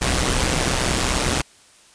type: noise with amplitude modulation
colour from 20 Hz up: pink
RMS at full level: -17 dBFS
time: 0.01-1.42 s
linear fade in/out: 10 ms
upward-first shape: sine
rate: 127 Hz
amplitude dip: 75%
effects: white hiss -51 dBFS RMS until 1.94 s + resampled to 22050 Hz